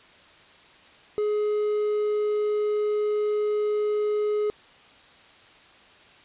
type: tone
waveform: triangle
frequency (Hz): 420.3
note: G#4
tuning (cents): +21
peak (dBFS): -20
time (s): 1.18-4.5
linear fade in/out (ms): 0
effects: white hiss -52 dBFS RMS until 6.24 s + resampled to 8000 Hz